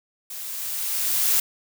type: noise with level ramp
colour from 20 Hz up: blue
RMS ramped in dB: -35 to -19 dBFS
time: 0.3-1.4 s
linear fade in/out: 5 ms
effects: none